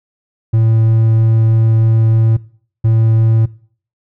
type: tone bursts at uneven times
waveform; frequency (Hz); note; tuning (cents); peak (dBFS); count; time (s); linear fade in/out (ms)
triangle; 112.1; A2; +33; -6; 2; 0.53-2.37 / 2.84-3.46; 10
effects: noise-tail reverb RT60 0.5 s tail -20 dB re dry